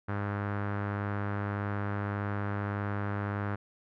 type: tone with low-pass filter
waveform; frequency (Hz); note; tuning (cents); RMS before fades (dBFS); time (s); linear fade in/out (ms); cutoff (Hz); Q
sawtooth; 101.7; G#2; -36; -33; 0.08-3.56; 10; 1500; 2.6
effects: none